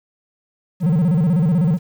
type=tone with vibrato; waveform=triangle; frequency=166.2 Hz; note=E3; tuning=15 cents sharp; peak=-11 dBFS; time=0.8-1.79 s; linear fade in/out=50 ms; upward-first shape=square; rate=16 Hz; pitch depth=170 cents each way; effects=8-bit